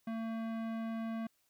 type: tone with tanh clipping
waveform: sine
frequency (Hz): 225.6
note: A3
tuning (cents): +44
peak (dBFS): -38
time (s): 0.07-1.27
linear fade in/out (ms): 5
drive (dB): 18
effects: white hiss -75 dBFS RMS until 1.49 s